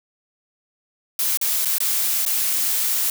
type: noise with dropouts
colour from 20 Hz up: blue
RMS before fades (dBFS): -21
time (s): 1.19-3.1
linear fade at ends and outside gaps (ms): 2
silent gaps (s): 1.373-1.413 / 1.649-1.655 / 1.783-1.803 / 2.252-2.262
effects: none